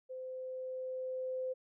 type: tone with level ramp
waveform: sine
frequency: 515 Hz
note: C5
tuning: 28 cents flat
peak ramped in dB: -41 to -34 dBFS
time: 0.09-1.54 s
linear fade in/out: 20 ms
effects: none